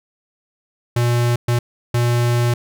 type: tone bursts at uneven times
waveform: square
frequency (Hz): 120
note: B2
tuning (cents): -49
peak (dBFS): -15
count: 3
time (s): 0.96-1.36 / 1.48-1.59 / 1.94-2.54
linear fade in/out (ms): 5
effects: none